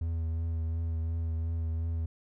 triangle tone with vibrato, 81.9 Hz, E2, 11 cents flat, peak -27 dBFS, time 0.01-2.06 s, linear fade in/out 5 ms, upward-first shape triangle, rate 2.8 Hz, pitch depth 27 cents each way, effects none

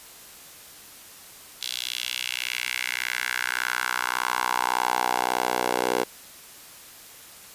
10% pulse tone with high-pass filter sweep, 61.74 Hz, B1, in tune, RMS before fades -27 dBFS, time 1.61-6.04 s, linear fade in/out 10 ms, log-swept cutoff 3700 to 500 Hz, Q 2.7, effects white hiss -46 dBFS RMS until 7.54 s + resampled to 32000 Hz

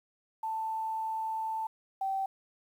sine tone pair in turn, 885 / 774.3 Hz, A5 / G5, +10 / -22 cents, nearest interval major second, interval 232 cents, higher first, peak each -31 / -29 dBFS, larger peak second, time 0.43-1.67 / 2.01-2.26 s, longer first, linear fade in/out 5 ms, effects 10-bit

